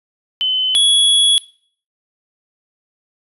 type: tone pair in turn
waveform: sine / square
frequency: 3040 / 3363 Hz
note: F#7 / G#7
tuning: +46 / +21 cents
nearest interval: major second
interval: 175 cents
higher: second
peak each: -14 / -10 dBFS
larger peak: second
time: 0.41-0.75 / 0.75-1.38 s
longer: second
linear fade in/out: 0 ms
effects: noise-tail reverb RT60 0.5 s tail -21 dB re dry + resampled to 32000 Hz